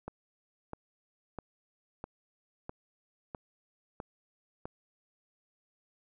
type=click train; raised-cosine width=1 ms; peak=-25 dBFS; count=8; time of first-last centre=0.08-4.655 s; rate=1.53 Hz; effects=none